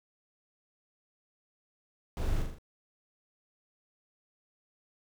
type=noise with echo; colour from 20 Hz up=brown; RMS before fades=-33 dBFS; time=2.17-2.42 s; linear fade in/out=0 ms; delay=41 ms; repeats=4; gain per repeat=-4 dB; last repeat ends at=2.584 s; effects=none